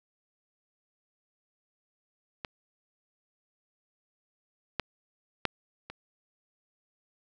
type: clicks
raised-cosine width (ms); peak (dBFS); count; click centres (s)
0.3; -19 / -12 / -9 / -24; 4; 2.448 / 4.797 / 5.453 / 5.9
effects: none